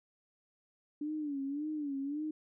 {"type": "tone with vibrato", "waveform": "sine", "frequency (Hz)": 290.1, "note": "D4", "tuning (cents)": -21, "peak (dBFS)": -34, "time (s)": [1.01, 2.31], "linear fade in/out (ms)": 5, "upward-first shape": "sine", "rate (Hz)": 1.8, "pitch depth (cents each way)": 110, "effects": []}